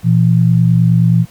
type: tone pair together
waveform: sine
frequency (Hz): 119.4 / 168.86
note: A#2 / E3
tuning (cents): +42 / +42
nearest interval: tritone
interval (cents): 600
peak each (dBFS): -10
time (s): 0.03-1.26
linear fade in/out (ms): 50
effects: pink hiss -44 dBFS RMS until 1.3 s